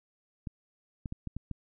clicks, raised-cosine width 5 ms, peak -24 dBFS, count 6, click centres 0.472 / 1.058 / 1.124 / 1.273 / 1.366 / 1.513 s, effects none

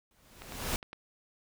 pink noise with exponential growth, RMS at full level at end -30 dBFS, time 0.11-0.76 s, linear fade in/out 1 ms, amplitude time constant 140 ms
click train, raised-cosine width 0.3 ms, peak -27 dBFS, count 6, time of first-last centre 0.42-0.931 s, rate 9.79 Hz
effects none

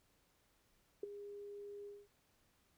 sine tone with ADSR envelope, 407.5 Hz, G#4, 33 cents flat, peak -35 dBFS, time 1.03-2.08 s, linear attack 4 ms, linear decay 14 ms, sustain -12 dB, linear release 220 ms, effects pink hiss -75 dBFS RMS until 2.77 s

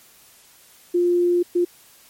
sine tone bursts at uneven times, 351.1 Hz, F4, 9 cents sharp, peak -15 dBFS, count 2, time 0.94-1.43 / 1.55-1.65 s, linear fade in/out 10 ms, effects white hiss -51 dBFS RMS until 2.09 s + MP3 64 kbps

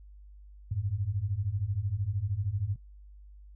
sine beating tone pair, 92.5 / 105.5 Hz, F#2 / G#2, 0 / +28 cents, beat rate 13 Hz, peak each -33 / -31 dBFS, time 0.71-2.76 s, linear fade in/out 5 ms, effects noise-tail reverb RT60 0.1 s tail -18 dB re dry + added 50 Hz sine -48 dBFS peak until 3.55 s

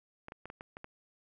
clicks, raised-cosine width 0.5 ms, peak -29 dBFS, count 7, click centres 0.284 / 0.321 / 0.456 / 0.501 / 0.609 / 0.769 / 0.844 s, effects none

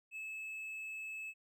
triangle tone, 2600 Hz, E7, 24 cents flat, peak -40 dBFS, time 0.11-1.34 s, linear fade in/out 50 ms, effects none

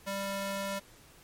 square tone with high-pass filter, 197.2 Hz, G3, 11 cents sharp, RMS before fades -35 dBFS, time 0.06-0.8 s, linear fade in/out 20 ms, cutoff 410 Hz, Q 0.81, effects pink hiss -57 dBFS RMS until 1.23 s + MP3 64 kbps

